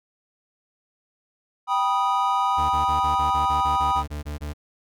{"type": "chord", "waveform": "triangle", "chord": "G augmented", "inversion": "none", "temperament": "equal with one note detuned", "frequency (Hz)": [784, 978.1, 1244.5], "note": ["G5", "B5", "D#6"], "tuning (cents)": [0, -17, 0], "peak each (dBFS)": [-23, -21, -22], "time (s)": [1.67, 4.04], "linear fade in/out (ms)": 50}
{"type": "tone bursts", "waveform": "40% pulse", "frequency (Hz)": 74.1, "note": "D2", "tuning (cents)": 16, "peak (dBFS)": -28, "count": 13, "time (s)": [2.57, 4.536], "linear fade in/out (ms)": 20, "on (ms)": 130, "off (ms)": 23}
{"effects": []}